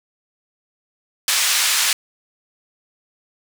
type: band-pass noise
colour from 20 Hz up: white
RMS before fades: -18 dBFS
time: 1.28-1.93 s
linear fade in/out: 2 ms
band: 1300 to 7900 Hz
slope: 12 dB/octave
effects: none